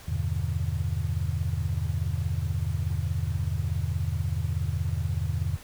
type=chord; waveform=sine; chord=E minor seventh; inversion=none; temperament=just; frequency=82.41 / 98.89 / 123.61 / 148.33 Hz; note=E2 / G2 / B2 / D3; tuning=0 / +16 / +2 / +18 cents; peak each=-29 / -30 / -33 / -33 dBFS; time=0.08-5.57 s; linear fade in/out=5 ms; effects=pink hiss -48 dBFS RMS until 5.63 s